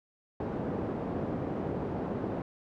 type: band-pass noise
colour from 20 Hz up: pink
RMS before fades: -34 dBFS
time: 0.4-2.42 s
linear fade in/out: 2 ms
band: 140 to 600 Hz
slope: 12 dB/octave
effects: none